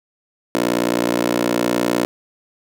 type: tone with high-pass filter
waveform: 15% pulse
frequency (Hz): 59.4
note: A#1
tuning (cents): +33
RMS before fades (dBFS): -19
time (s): 0.55-2.05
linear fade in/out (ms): 0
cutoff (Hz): 350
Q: 3.4
effects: none